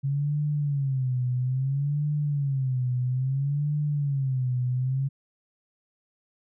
sine tone with vibrato, 136.3 Hz, C#3, 29 cents flat, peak -23 dBFS, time 0.03-5.09 s, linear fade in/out 20 ms, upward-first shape sine, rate 0.6 Hz, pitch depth 150 cents each way, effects none

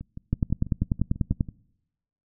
two click trains, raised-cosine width 5 ms, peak -24 / -10 dBFS, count 10 / 12, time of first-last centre 0.01-1.488 / 0.33-1.408 s, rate 6.09 / 10.2 Hz, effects noise-tail reverb RT60 0.9 s tail -25 dB re dry

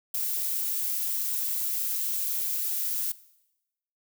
violet noise with amplitude modulation, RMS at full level -28 dBFS, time 0.14-3.12 s, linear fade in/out 5 ms, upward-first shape sine, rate 186 Hz, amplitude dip 25%, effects noise-tail reverb RT60 0.9 s tail -19 dB re dry

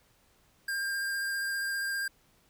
square tone with vibrato, 1600 Hz, G6, 35 cents sharp, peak -31 dBFS, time 0.68-2.08 s, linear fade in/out 5 ms, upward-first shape sine, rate 15 Hz, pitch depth 13 cents each way, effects pink hiss -66 dBFS RMS until 2.49 s

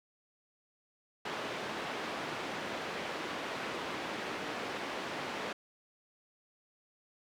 pink band-pass noise, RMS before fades -39 dBFS, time 1.25-5.53 s, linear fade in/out 5 ms, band 290 to 3100 Hz, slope 12 dB/octave, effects none

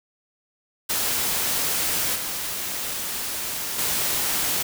white noise with level steps, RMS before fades -24 / -29 / -24 dBFS, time 0.89-4.63 s, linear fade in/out 10 ms, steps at 2.15 / 3.78 s, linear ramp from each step 10 ms, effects none

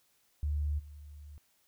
sine tone with level steps, 73.8 Hz, D2, 9 cents sharp, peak -29 / -46 dBFS, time 0.43-1.38 s, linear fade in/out 0 ms, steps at 0.78 s, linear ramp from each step 20 ms, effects white hiss -71 dBFS RMS until 1.67 s

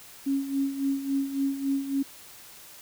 sine tone with tremolo, 274.7 Hz, C#4, 16 cents flat, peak -22 dBFS, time 0.26-2.03 s, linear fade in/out 10 ms, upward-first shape sine, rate 3.6 Hz, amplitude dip 70%, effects white hiss -48 dBFS RMS until 2.81 s

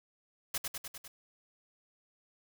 white noise with echo, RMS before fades -34 dBFS, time 0.54-0.58 s, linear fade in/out 5 ms, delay 100 ms, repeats 5, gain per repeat -3 dB, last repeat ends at 1.08 s, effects none

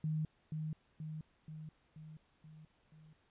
sine tone with echo, 155.56 Hz, D#3, in tune, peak -33 dBFS, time 0.04-0.25 s, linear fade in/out 2 ms, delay 480 ms, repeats 6, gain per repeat -4 dB, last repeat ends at 3.13 s, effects pink hiss -73 dBFS RMS until 3.3 s + resampled to 8000 Hz

